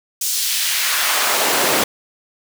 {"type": "noise with high-pass filter sweep", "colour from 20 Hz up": "pink", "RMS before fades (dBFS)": -18, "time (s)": [0.21, 1.84], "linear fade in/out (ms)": 5, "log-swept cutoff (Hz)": [6300, 260], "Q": 1, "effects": []}